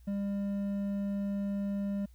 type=tone with hard clipping; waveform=triangle; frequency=200 Hz; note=G3; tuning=35 cents sharp; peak=-32 dBFS; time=0.07-2.06 s; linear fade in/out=10 ms; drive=9 dB; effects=added 60 Hz sine -53 dBFS peak until 2.14 s + white hiss -71 dBFS RMS until 2.14 s